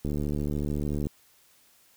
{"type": "click train", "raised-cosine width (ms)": 3, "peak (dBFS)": -18, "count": 76, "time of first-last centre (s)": [0.05, 1.069], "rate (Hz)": 73.6, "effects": ["white hiss -61 dBFS RMS until 1.96 s"]}